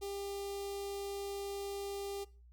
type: tone with notch filter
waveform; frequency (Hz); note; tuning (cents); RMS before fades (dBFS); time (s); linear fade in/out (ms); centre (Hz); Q
sawtooth; 399; G4; +31; -41; 0.01-2.25; 20; 1600; 0.65
effects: noise-tail reverb RT60 0.4 s tail -22 dB re dry + added 60 Hz sine -56 dBFS peak until 2.52 s